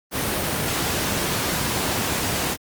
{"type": "noise", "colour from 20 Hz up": "pink", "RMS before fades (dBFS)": -23, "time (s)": [0.11, 2.57], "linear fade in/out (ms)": 50, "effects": ["high-pass 80 Hz 12 dB/octave", "Opus 32 kbps"]}